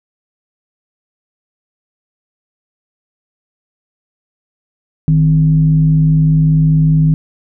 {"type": "tone with frequency modulation", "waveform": "sine", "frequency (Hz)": 155.56, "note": "D#3", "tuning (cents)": 0, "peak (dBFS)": -7, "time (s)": [5.08, 7.14], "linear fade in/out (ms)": 0, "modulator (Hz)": 105, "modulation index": 0.39, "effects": []}